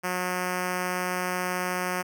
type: tone with notch filter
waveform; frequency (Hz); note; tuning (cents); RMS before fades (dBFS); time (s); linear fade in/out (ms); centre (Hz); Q
5% pulse; 181.4; F#3; -34; -29; 0.03-2.03; 20; 4100; 1.9
effects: none